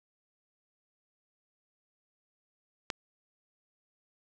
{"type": "click", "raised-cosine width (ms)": 0.2, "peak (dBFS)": -14, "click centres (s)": 2.902, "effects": []}